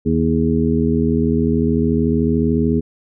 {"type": "harmonic tone with a mistuned harmonic", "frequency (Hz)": 80.2, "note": "E2", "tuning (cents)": -47, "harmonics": [1, 2, 3, 4, 5], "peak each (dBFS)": [-22, -20, -17, -23, -21], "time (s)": [0.05, 2.81], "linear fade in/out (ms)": 20, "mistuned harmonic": 5, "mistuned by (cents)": 57, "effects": []}